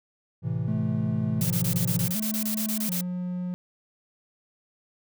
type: chord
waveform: triangle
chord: A minor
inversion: none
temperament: equal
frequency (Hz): 110 / 130.81 / 164.81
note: A2 / C3 / E3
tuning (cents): 0 / 0 / 0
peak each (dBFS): -28 / -28 / -28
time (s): 0.42-2.11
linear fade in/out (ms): 50
type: tone with vibrato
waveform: triangle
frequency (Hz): 197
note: G3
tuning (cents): +9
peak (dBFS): -26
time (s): 0.68-3.54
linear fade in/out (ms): 0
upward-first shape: square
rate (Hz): 0.68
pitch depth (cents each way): 160
type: noise bursts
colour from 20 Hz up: blue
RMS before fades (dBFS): -30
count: 14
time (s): 1.41-3.01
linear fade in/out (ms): 2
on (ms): 92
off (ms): 24
effects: none